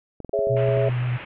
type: clicks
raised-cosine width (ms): 2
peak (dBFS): -22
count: 9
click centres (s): 0.203 / 0.247 / 0.294 / 0.391 / 0.471 / 0.544 / 0.687 / 0.773 / 0.895
type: chord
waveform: sine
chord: C# minor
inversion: second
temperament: equal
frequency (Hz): 415.3 / 554.4 / 659.3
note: G#4 / C#5 / E5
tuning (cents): 0 / 0 / 0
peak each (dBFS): -24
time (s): 0.33-0.89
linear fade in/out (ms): 5
type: tone with vibrato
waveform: sine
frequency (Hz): 123.47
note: B2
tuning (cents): 0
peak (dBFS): -21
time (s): 0.49-1.18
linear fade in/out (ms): 20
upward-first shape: sine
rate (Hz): 7.6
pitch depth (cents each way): 14
type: low-pass noise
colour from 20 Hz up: white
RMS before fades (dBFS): -38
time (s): 0.56-1.25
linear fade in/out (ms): 10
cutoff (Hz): 2800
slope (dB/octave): 48
effects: none